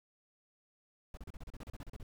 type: noise bursts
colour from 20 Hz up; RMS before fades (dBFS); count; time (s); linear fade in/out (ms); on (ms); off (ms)
brown; -45; 14; 1.14-2.03; 2; 32; 34
effects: none